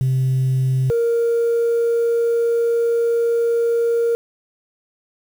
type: tone pair in turn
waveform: sine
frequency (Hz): 130.81 / 466.2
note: C3 / A#4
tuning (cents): 0 / 0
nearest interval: octave + minor seventh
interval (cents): 2200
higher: second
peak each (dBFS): -13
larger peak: neither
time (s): 0.01-0.9 / 0.9-4.15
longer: second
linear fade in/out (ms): 0
effects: tanh soft clip ceiling -13 dBFS + 7-bit